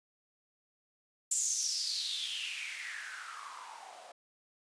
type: noise with band-pass filter sweep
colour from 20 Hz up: blue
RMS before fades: -38 dBFS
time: 1.31-4.12 s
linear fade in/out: 5 ms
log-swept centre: 7600 to 640 Hz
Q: 7
effects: resampled to 22050 Hz